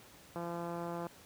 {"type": "click train", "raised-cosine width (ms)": 1, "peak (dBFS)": -27, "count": 122, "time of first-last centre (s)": [0.36, 1.068], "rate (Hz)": 171, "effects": ["pink hiss -57 dBFS RMS until 1.25 s", "high-pass 80 Hz 12 dB/octave"]}